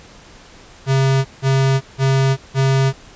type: tone bursts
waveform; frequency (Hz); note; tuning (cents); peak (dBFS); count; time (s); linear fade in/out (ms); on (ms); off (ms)
square; 134.5; C3; +48; -13; 4; 0.86-2.93; 50; 390; 170
effects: pink hiss -43 dBFS RMS until 3.15 s + resampled to 16000 Hz